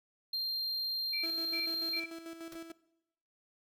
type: tone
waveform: triangle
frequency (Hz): 4186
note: C8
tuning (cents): 0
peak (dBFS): -31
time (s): 0.33-2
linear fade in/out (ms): 5
type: tone bursts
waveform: sine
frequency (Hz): 2337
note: D7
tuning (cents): -9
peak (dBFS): -37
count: 3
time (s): 1.13-2.06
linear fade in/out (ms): 5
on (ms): 130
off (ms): 270
type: tone with tremolo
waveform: 35% pulse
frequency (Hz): 330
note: E4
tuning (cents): +2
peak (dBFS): -40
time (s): 1.23-2.72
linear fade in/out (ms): 5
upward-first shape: square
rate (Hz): 6.8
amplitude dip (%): 55
type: noise with exponential decay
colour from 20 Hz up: pink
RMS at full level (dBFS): -44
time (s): 2.52-2.6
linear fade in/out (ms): 1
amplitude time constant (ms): 16
effects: noise-tail reverb RT60 0.9 s tail -20 dB re dry